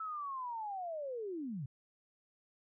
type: linear sweep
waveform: sine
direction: down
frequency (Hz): 1318.5 to 119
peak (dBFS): -38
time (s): 0-1.66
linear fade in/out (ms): 5
effects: none